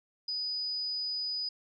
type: tone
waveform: sine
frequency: 4970 Hz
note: D#8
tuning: 3 cents flat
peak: -31 dBFS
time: 0.28-1.49 s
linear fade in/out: 5 ms
effects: MP3 96 kbps